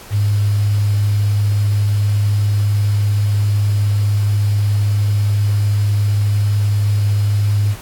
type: tone with quantisation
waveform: sine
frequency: 102.7 Hz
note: G#2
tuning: 19 cents flat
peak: -12 dBFS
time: 0.1-7.76 s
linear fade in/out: 50 ms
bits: 6
effects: pink hiss -37 dBFS RMS until 7.81 s + AAC 64 kbps